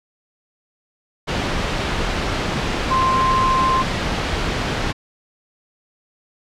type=tone in noise; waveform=sine; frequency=1046.5 Hz; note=C6; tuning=in tune; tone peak=-15 dBFS; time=2.9-3.83 s; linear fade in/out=20 ms; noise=pink; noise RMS=-21 dBFS; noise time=1.27-4.93 s; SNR=+3 dB; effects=low-pass 4000 Hz 12 dB/octave